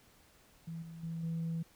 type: tone with level steps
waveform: sine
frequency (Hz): 164.81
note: E3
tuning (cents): 0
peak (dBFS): -39 / -45 / -36 / -32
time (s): 0.67-1.63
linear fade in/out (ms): 10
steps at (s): 0.82 / 1.03 / 1.23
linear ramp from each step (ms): 5
effects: tanh soft clip ceiling -31 dBFS + pink hiss -64 dBFS RMS until 1.75 s